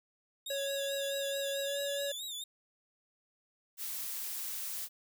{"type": "tone with vibrato", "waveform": "sawtooth", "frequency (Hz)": 3645, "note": "A#7", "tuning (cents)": -40, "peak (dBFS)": -36, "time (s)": [0.46, 2.44], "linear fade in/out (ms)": 5, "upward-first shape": "sine", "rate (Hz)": 4.6, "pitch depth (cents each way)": 100}
{"type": "tone with pitch glide", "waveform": "square", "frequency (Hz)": [554.4, 563.4], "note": ["C#5", "C#5"], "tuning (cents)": [0, 28], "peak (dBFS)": -35, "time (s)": [0.5, 2.12], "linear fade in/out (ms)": 5, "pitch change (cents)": 28, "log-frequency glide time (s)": [1.65, 1.73]}
{"type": "noise", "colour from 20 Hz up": "blue", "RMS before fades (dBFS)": -39, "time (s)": [3.77, 4.89], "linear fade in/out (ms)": 50}
{"effects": []}